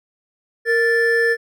triangle tone pair together, 464.8 / 1758.8 Hz, A#4 / A6, -5 / -1 cents, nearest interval octave + major seventh, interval 2304 cents, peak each -15 dBFS, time 0.65-1.37 s, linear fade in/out 50 ms, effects none

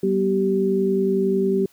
sine tone cluster, 191.8 / 242.7 / 387.5 Hz, G3 / B3 / G4, -37 / -30 / -20 cents, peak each -22 / -27 / -19 dBFS, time 0.03-1.66 s, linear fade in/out 5 ms, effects white hiss -57 dBFS RMS until 1.72 s

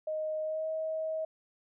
sine tone with pitch glide, 622.3 to 635 Hz, D#5 to D#5, 0 to +35 cents, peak -31 dBFS, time 0.07-1.25 s, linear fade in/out 5 ms, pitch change +35 cents, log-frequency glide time 0.42-0.68 s, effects none

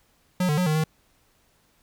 square tone with pitch steps, 181.9 / 149.4 / 181.3 / 154.4 / 156.8 Hz, F#3 / D3 / F#3 / D#3 / D#3, -29 / +30 / -35 / -13 / +14 cents, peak -21 dBFS, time 0.4-0.84 s, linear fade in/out 5 ms, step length 88 ms, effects pink hiss -64 dBFS RMS until 1.82 s

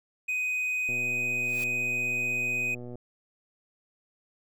triangle tone, 2502 Hz, D#7, 9 cents sharp, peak -25 dBFS, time 0.28-2.75 s, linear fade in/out 10 ms
click train, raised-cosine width 2 ms, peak -29 dBFS, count 253, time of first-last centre 0.89-2.956 s, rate 122 Hz
white noise with exponential growth, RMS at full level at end -40 dBFS, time 1.3-1.64 s, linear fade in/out 2 ms, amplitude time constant 73 ms
effects none

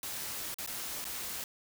white noise with dropouts, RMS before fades -39 dBFS, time 0.03-1.44 s, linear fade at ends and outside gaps 1 ms, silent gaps 0.543-0.585 / 0.663-0.674 / 1.043-1.052 s, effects none

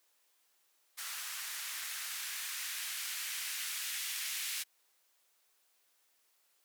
violet noise with band-pass filter sweep, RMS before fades -40 dBFS, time 0.97-4.64 s, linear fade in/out 20 ms, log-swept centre 1400 to 2200 Hz, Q 1.4, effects white hiss -73 dBFS RMS until 6.64 s + high-pass 400 Hz 12 dB/octave

